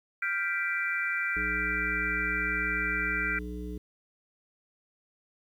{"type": "chord", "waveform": "sine", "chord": "G dominant seventh", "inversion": "third", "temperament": "equal", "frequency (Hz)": [1396.9, 1568, 1975.5, 2349], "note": ["F6", "G6", "B6", "D7"], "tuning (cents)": [0, 0, 0, 0], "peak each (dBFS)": -33, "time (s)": [0.22, 3.39], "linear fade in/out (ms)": 5}
{"type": "harmonic tone", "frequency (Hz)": 60.7, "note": "B1", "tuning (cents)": -29, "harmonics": [1, 3, 5, 7], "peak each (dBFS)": [-37, -41, -41, -43], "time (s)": [1.36, 3.78], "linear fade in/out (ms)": 5}
{"effects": ["10-bit"]}